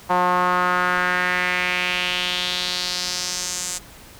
sawtooth tone with band-pass filter sweep, 180 Hz, F#3, 47 cents flat, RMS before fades -22 dBFS, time 0.09-3.79 s, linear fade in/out 20 ms, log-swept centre 920 to 7600 Hz, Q 2.8, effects pink hiss -44 dBFS RMS until 4.19 s

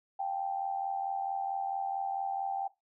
sine tone with amplitude modulation, 784 Hz, G5, in tune, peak -28 dBFS, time 0.19-2.68 s, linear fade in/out 10 ms, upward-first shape sine, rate 84.5 Hz, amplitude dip 65%, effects noise-tail reverb RT60 0.2 s tail -17 dB re dry

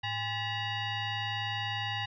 sine tone with frequency modulation, 1027 Hz, C6, 33 cents flat, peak -31 dBFS, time 0.03-2.06 s, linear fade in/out 10 ms, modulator 919 Hz, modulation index 2.8, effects none

